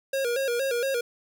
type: tone with vibrato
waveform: square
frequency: 508 Hz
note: B4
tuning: 49 cents sharp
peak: -25 dBFS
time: 0.13-1.01 s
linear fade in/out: 5 ms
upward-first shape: square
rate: 4.3 Hz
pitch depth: 110 cents each way
effects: none